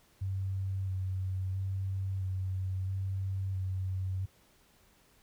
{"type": "tone with vibrato", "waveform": "sine", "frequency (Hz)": 95, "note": "F#2", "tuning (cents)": 46, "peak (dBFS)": -31, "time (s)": [0.21, 4.26], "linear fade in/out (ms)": 10, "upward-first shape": "square", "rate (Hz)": 0.75, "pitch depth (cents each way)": 18, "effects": ["pink hiss -65 dBFS RMS until 5.22 s"]}